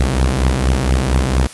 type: beating tone pair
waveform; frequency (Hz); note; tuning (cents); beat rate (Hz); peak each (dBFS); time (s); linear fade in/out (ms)
sawtooth; 63.3 / 67.6; B1 / C#2; +43 / -43; 4.3; -11 / -13; 0-1.47; 0
effects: white hiss -36 dBFS RMS until 1.53 s + resampled to 24000 Hz